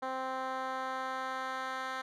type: tone with band-pass filter sweep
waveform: 10% pulse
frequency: 261.2 Hz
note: C4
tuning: 3 cents flat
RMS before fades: -37 dBFS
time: 0.02-2.02 s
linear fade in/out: 10 ms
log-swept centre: 780 to 1700 Hz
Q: 0.9
effects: none